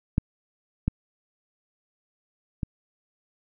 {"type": "clicks", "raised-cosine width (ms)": 5, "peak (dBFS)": [-8, -10, -15], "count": 3, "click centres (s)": [0.181, 0.88, 2.632], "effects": []}